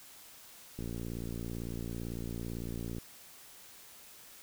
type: click train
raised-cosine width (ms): 3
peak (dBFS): -27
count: 128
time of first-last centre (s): 0.79-2.983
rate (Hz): 57.9
effects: white hiss -54 dBFS RMS until 4.42 s